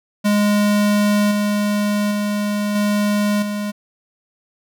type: tone with level steps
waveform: square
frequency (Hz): 206.8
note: G#3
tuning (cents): -7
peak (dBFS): -14 / -17 / -19 / -16 / -22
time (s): 0.24-3.72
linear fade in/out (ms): 20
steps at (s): 1.31 / 2.11 / 2.75 / 3.42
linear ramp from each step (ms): 5
effects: none